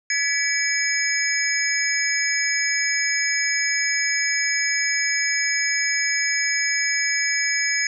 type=tone cluster; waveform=sine; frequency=1693 / 1981 / 2281 / 5140 / 6610 Hz; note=G#6 / B6 / C#7 / E8 / G#8; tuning=+33 / +5 / +49 / -45 / -9 cents; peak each=-26 dBFS; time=0.1-7.87 s; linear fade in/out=2 ms; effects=none